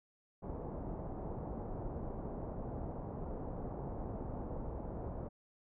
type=low-pass noise; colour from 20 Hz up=pink; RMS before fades=-42 dBFS; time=0.42-5.29 s; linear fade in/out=20 ms; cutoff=840 Hz; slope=24 dB/octave; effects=none